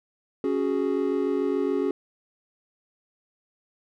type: chord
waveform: triangle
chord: C# suspended fourth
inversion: none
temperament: equal with one note detuned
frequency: 277.2 / 370 / 417 Hz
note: C#4 / F#4 / G#4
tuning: 0 / 0 / +7 cents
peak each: -25 dBFS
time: 0.44-1.91 s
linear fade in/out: 2 ms
effects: none